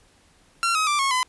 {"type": "tone with pitch steps", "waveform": "sawtooth", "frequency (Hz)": [1368, 1269, 1177.2, 1092.1, 1013.1], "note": ["F6", "D#6", "D6", "C#6", "B5"], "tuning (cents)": [-36, 34, 4, -26, 44], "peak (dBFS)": -16, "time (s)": [0.63, 1.23], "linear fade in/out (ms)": 0, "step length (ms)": 120, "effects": ["pink hiss -58 dBFS RMS until 1.28 s", "resampled to 24000 Hz"]}